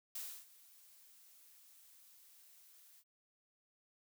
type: noise with ADSR envelope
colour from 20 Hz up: blue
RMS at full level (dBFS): -43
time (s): 0.15-3.04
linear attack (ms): 6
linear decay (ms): 290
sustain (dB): -20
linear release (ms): 56
effects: none